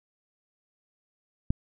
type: click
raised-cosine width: 5 ms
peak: -12 dBFS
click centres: 1.505 s
effects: none